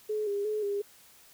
sine tone with vibrato, 415.3 Hz, G#4, in tune, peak -28 dBFS, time 0.09-0.82 s, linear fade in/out 10 ms, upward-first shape square, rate 2.8 Hz, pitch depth 46 cents each way, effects white hiss -57 dBFS RMS until 1.33 s

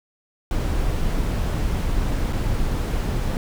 brown noise with dropouts, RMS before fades -22 dBFS, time 0.51-3.37 s, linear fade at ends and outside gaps 1 ms, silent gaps 2.326-2.33 s, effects none

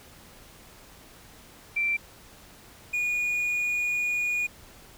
sine / triangle tone pair in turn, 2349 / 2447 Hz, D7 / D#7, 0 / -29 cents, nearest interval minor second, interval 71 cents, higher second, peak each -23 dBFS, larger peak neither, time 1.76-1.97 / 2.93-4.47 s, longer second, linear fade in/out 10 ms, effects pink hiss -51 dBFS RMS until 4.97 s

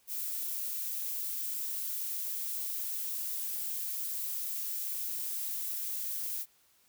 violet noise, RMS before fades -36 dBFS, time 0.07-6.46 s, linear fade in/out 50 ms, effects white hiss -67 dBFS RMS until 6.88 s

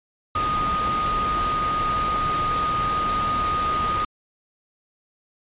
sine tone in noise, 1236 Hz, D#6, 12 cents flat, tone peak -21 dBFS, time 0.35-4.05 s, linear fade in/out 5 ms, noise pink, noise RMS -29 dBFS, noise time 0.35-4.05 s, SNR +5 dB, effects resampled to 8000 Hz

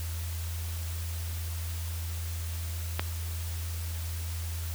click, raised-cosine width 0.3 ms, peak -11 dBFS, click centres 2.995 s, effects added 83 Hz sine -32 dBFS peak until 4.74 s + white hiss -43 dBFS RMS until 4.74 s

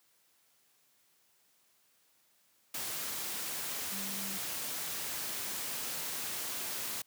sine tone in noise, 196 Hz, G3, in tune, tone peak -44 dBFS, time 3.92-4.38 s, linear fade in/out 5 ms, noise white, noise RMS -38 dBFS, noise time 2.74-7.02 s, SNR -9 dB, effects white hiss -70 dBFS RMS until 7.06 s + high-pass 100 Hz 12 dB/octave

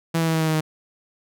sawtooth tone with pitch steps, 165 / 163.48 / 161.98 / 160.49 / 159.01 / 157.55 / 156.1 Hz, E3 / E3 / E3 / E3 / D#3 / D#3 / D#3, +2 / -14 / -30 / -46 / +38 / +22 / +6 cents, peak -15 dBFS, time 0.14-0.609 s, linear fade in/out 10 ms, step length 67 ms, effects none

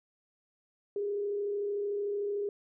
sine tone with frequency modulation, 407.6 Hz, G#4, 32 cents flat, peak -30 dBFS, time 0.96-2.49 s, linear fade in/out 2 ms, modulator 33.4 Hz, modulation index 0.31, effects none

